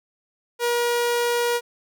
sawtooth tone, 477.9 Hz, A#4, 43 cents sharp, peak -16 dBFS, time 0.59-1.61 s, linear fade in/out 50 ms, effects none

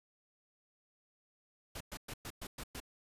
pink noise bursts, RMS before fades -44 dBFS, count 7, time 1.75-2.802 s, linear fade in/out 5 ms, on 56 ms, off 110 ms, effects resampled to 32000 Hz

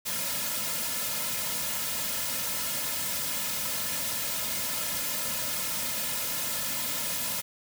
white noise with comb filter, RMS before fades -31 dBFS, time 0.05-7.42 s, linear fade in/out 20 ms, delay 2.6 ms, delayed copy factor -1, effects none

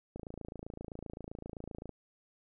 click train, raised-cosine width 2 ms, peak -29 dBFS, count 49, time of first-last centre 0.16-1.893 s, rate 27.7 Hz, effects none

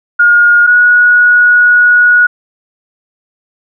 sine tone pair in turn, 1427 / 1457 Hz, F6 / F#6, +37 / -27 cents, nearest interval unison, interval 36 cents, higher second, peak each -3 dBFS, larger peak neither, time 0.19-0.67 / 0.67-2.27 s, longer second, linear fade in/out 10 ms, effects none

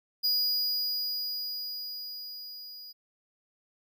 square tone with level ramp, 4900 Hz, D#8, 27 cents flat, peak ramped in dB -24 to -44 dBFS, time 0.23-2.93 s, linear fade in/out 20 ms, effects none

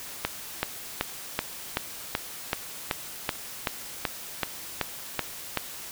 click train, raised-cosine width 0.3 ms, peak -8 dBFS, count 15, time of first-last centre 0.25-5.573 s, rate 2.63 Hz, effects white hiss -40 dBFS RMS until 5.91 s

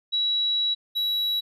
sine / triangle tone pair in turn, 3900 / 3900 Hz, B7 / B7, -23 / -23 cents, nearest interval unison, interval 0 cents, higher neither, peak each -21 dBFS, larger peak neither, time 0.12-0.75 / 0.95-1.41 s, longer first, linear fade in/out 20 ms, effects resampled to 32000 Hz

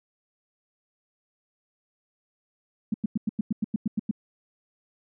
sine tone bursts, 214 Hz, A3, 48 cents flat, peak -21 dBFS, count 11, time 2.92-4.112 s, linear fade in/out 5 ms, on 22 ms, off 95 ms, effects none

